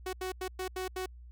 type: tone bursts at uneven times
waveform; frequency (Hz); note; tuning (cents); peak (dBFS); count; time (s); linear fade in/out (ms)
sawtooth; 371.9; F#4; +9; -30; 6; 0.06-0.13 / 0.21-0.32 / 0.41-0.48 / 0.59-0.68 / 0.76-0.88 / 0.96-1.06; 5
effects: added 60 Hz sine -47 dBFS peak until 1.31 s